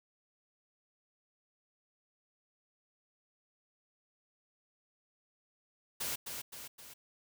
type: noise with echo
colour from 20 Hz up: white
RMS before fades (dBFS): -37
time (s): 6-6.16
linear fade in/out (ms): 10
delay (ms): 260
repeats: 3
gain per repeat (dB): -5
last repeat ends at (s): 6.94
effects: none